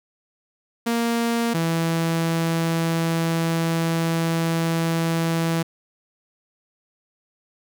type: tone pair in turn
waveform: sawtooth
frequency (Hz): 233.1 / 165.05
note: A#3 / E3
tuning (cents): 0 / +2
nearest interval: tritone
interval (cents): 598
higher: first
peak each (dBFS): -16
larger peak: neither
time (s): 0.86-1.54 / 1.54-5.63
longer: second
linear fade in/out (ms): 10
effects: none